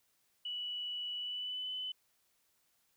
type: tone with pitch glide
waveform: sine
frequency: 2949 to 3016 Hz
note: F#7 to F#7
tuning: -6 to +32 cents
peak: -37 dBFS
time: 0.45-1.92 s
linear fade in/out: 5 ms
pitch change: +38 cents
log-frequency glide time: 1.17-1.71 s
effects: white hiss -75 dBFS RMS until 2.96 s